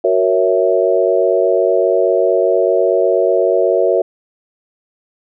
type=chord; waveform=sine; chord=F# dominant seventh; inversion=none; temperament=equal; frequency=370 / 466.2 / 554.4 / 659.3 Hz; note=F#4 / A#4 / C#5 / E5; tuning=0 / 0 / 0 / 0 cents; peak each=-16 dBFS; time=0.04-4.02 s; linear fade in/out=5 ms; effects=none